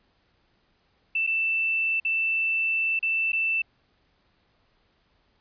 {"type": "tone with dropouts", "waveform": "sine", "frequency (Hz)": 2661, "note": "E7", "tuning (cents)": 16, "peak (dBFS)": -22, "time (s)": [1.15, 3.62], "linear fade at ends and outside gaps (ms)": 5, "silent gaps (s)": [[1.267, 1.273], [2, 2.049], [2.992, 3.027], [3.32, 3.33]], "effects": ["pink hiss -67 dBFS RMS until 5.4 s", "resampled to 11025 Hz"]}